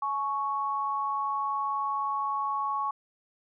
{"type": "tone pair together", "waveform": "sine", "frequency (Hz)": [847.9, 1108.7], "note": ["G#5", "C#6"], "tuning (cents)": [36, 0], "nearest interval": "perfect fourth", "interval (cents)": 464, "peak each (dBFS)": [-33, -28], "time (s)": [0.02, 2.91], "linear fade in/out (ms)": 5, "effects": []}